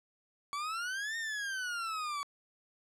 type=exponential two-way sweep; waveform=40% pulse; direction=up then down; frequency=1127 to 1850 to 1127 Hz; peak=-34 dBFS; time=0.53-2.23 s; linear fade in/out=0 ms; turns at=1.17 s; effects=low-pass 9000 Hz 12 dB/octave